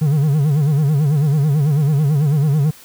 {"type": "tone with vibrato", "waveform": "triangle", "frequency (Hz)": 146.83, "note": "D3", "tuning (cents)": 0, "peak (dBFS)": -10, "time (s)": [0.01, 2.71], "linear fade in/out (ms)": 10, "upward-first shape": "sine", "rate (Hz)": 9.1, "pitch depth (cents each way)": 130, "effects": ["white hiss -43 dBFS RMS until 2.84 s"]}